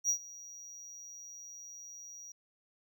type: tone with ADSR envelope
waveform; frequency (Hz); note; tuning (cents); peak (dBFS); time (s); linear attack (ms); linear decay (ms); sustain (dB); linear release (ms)
triangle; 5760; F#8; -47; -24; 0.04-2.32; 53; 86; -21; 4
effects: none